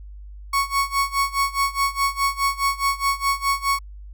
35% pulse tone with tremolo, 1108.7 Hz, C#6, in tune, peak -15 dBFS, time 0.53-3.79 s, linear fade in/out 5 ms, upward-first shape sine, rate 4.8 Hz, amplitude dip 90%, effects added 50 Hz sine -36 dBFS peak until 4.13 s

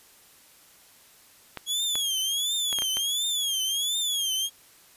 clicks, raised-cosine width 0.3 ms, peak -17 dBFS, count 6, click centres 1.573 / 1.955 / 2.728 / 2.787 / 2.821 / 2.97 s
sawtooth tone with vibrato, 3322 Hz, G#7, in tune, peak -22 dBFS, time 1.66-4.5 s, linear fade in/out 50 ms, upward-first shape triangle, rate 1.4 Hz, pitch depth 160 cents each way
effects white hiss -55 dBFS RMS until 4.96 s + resampled to 32000 Hz

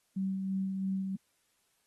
sine tone with tremolo, 191.7 Hz, G3, 38 cents flat, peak -29 dBFS, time 0.16-1.16 s, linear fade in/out 10 ms, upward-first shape sine, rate 3 Hz, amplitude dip 35%, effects white hiss -74 dBFS RMS until 1.86 s + AAC 32 kbps

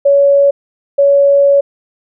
sine tone pair in turn, 562 / 562 Hz, C#5 / C#5, +24 / +24 cents, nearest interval unison, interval 0 cents, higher neither, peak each -5 dBFS, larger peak neither, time 0.05-0.51 / 0.98-1.61 s, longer second, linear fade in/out 10 ms, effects none

